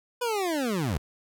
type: linear sweep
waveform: 25% pulse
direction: down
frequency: 499.4 to 61.74 Hz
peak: -22 dBFS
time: 0.21-0.98 s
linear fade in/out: 10 ms
effects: none